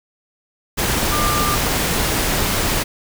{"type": "tone in noise", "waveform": "sine", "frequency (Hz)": 1194, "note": "D6", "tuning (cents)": 28, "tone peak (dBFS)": -20, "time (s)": [1.11, 1.56], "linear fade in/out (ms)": 20, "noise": "pink", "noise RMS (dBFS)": -19, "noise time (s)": [0.77, 2.84], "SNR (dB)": -4, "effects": []}